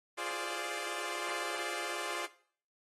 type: chord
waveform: 10% pulse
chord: D half-diminished seventh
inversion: first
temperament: equal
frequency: 349.2 / 415.3 / 523.3 / 587.3 Hz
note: F4 / Ab4 / C5 / D5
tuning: 0 / 0 / 0 / 0 cents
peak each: -33 / -34 / -36 / -33 dBFS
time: 0.17-2.27 s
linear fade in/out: 20 ms
effects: noise-tail reverb RT60 0.5 s tail -17 dB re dry + AAC 32 kbps